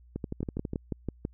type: two click trains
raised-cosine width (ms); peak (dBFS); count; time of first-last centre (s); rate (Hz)
3; -20 / -18; 8 / 6; 0.16-0.734 / 0.43-1.251; 12.2 / 6.09
effects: added 60 Hz sine -53 dBFS peak until 1.33 s